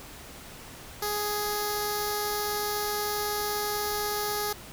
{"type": "tone with notch filter", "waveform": "5% pulse", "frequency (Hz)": 416.1, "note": "G#4", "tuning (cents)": 3, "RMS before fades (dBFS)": -30, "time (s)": [1.02, 4.53], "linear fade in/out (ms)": 5, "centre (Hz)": 2700, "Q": 0.55, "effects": ["pink hiss -45 dBFS RMS until 4.72 s"]}